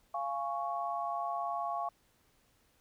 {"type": "chord", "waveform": "sine", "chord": "Db major", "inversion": "first", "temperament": "just", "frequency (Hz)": [693, 831.5, 1108.7], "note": ["F5", "Ab5", "Db6"], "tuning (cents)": [-14, 2, 0], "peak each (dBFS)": [-36, -39, -37], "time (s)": [0.14, 1.89], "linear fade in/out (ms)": 5, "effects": ["pink hiss -70 dBFS RMS until 2.8 s"]}